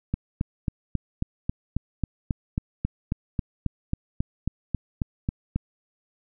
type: click train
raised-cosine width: 5 ms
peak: -12 dBFS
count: 21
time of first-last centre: 0.14-5.56 s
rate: 3.69 Hz
effects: none